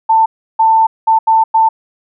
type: tone bursts at uneven times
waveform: sine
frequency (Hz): 891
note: A5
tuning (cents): +22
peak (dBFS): -6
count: 5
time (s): 0.09-0.26 / 0.59-0.87 / 1.07-1.19 / 1.27-1.44 / 1.54-1.69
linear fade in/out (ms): 10
effects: none